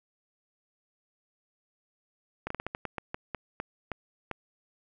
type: slowing click train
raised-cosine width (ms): 0.5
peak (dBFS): -18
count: 13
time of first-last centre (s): 2.47-4.313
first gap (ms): 34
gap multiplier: 1.25
effects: none